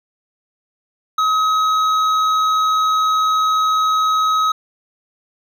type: tone with hard clipping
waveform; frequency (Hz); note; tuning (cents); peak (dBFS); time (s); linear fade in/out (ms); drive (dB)
triangle; 1273; D#6; +39; -15; 1.18-4.52; 5; 11
effects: none